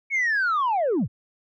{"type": "linear sweep", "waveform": "sine", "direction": "down", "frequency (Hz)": [2241, 76.7], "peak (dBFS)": -18, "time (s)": [0.1, 1.08], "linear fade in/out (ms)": 50, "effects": ["tanh soft clip ceiling -18 dBFS"]}